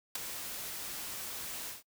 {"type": "noise with ADSR envelope", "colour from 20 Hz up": "white", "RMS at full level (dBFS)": -32, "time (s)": [0.15, 1.83], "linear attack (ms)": 5, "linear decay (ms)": 8, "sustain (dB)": -9, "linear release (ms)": 150, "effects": ["noise-tail reverb RT60 0.1 s tail -25 dB re dry"]}